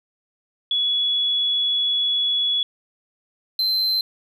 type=tone pair in turn; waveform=sine / triangle; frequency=3387 / 4097 Hz; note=G#7 / C8; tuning=+33 / -37 cents; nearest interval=minor third; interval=330 cents; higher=second; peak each=-18 / -17 dBFS; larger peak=second; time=0.71-2.63 / 3.59-4.01 s; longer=first; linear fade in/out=2 ms; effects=none